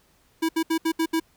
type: tone bursts at uneven times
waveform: square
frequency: 324.9 Hz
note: E4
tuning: 25 cents flat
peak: -21 dBFS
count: 6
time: 0.42-0.49 / 0.56-0.63 / 0.7-0.78 / 0.85-0.92 / 0.99-1.06 / 1.13-1.2 s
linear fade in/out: 10 ms
effects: pink hiss -62 dBFS RMS until 1.36 s